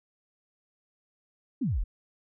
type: exponential sweep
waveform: sine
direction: down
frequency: 310.1 to 31.41 Hz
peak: -25 dBFS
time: 1.61-1.84 s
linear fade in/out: 10 ms
effects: none